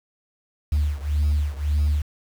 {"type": "beating tone pair", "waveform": "sine", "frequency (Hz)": [73.42, 75.22], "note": ["D2", "D2"], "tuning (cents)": [0, 42], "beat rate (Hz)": 1.8, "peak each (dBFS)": [-20, -22], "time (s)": [0.72, 2.02], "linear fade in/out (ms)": 5, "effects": ["tanh soft clip ceiling -15 dBFS", "7-bit"]}